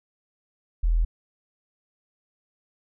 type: tone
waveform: sine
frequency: 41.2 Hz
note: E1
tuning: in tune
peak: -18 dBFS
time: 0.83-1.05 s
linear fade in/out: 10 ms
effects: none